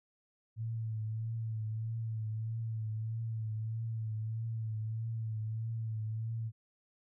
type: tone with vibrato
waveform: sine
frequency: 111.3 Hz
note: A2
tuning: 20 cents sharp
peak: -34 dBFS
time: 0.56-6.52 s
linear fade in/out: 50 ms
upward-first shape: triangle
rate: 1.6 Hz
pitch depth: 47 cents each way
effects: none